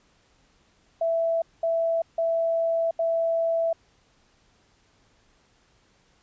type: tone bursts at uneven times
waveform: sine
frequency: 662 Hz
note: E5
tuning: 7 cents sharp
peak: -21 dBFS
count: 4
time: 1.01-1.42 / 1.63-2.02 / 2.18-2.91 / 2.99-3.73 s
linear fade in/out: 5 ms
effects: pink hiss -63 dBFS RMS until 6.22 s + resampled to 16000 Hz